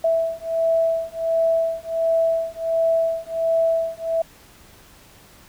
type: beating tone pair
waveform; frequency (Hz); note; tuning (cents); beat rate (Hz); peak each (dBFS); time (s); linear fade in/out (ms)
sine; 657 / 658.4; E5 / E5; -6 / -2; 1.4; -21; 0.04-4.22; 5
effects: pink hiss -49 dBFS RMS until 5.48 s